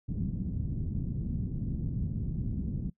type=low-pass noise; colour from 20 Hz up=white; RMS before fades=-33 dBFS; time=0.08-2.9 s; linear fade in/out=10 ms; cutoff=200 Hz; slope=24 dB/octave; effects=noise-tail reverb RT60 0.1 s tail -20 dB re dry